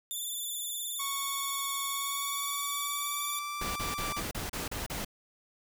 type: tone with vibrato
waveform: 5% pulse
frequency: 3520 Hz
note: A7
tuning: in tune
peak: -27 dBFS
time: 0.11-3.39 s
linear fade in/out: 0 ms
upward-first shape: triangle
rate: 19 Hz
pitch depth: 57 cents each way
type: tone with pitch glide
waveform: sawtooth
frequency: 1108.7 to 1171.9 Hz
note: C#6 to D6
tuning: 0 to -4 cents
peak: -31 dBFS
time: 0.99-4.21 s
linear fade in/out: 10 ms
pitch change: +96 cents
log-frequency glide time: 1.88-3.58 s
type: noise bursts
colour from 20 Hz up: pink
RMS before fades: -36 dBFS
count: 8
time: 3.61-5.048 s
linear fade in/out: 5 ms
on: 150 ms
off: 34 ms
effects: none